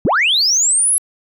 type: linear sweep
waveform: sine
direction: up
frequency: 112.7 to 11175 Hz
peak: -10 dBFS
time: 0.05-0.98 s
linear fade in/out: 0 ms
effects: tanh soft clip ceiling -8 dBFS